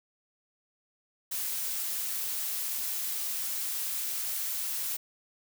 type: noise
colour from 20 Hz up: blue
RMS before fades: -33 dBFS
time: 1.31-4.97 s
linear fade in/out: 10 ms
effects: none